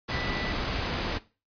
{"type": "tone in noise", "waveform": "sine", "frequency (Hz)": 1975.5, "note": "B6", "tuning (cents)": 0, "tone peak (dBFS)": -36, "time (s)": [0.1, 0.53], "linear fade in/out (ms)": 20, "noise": "pink", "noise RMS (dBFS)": -30, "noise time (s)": [0.08, 1.19], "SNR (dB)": -9, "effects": ["noise-tail reverb RT60 0.3 s tail -17 dB re dry", "resampled to 11025 Hz"]}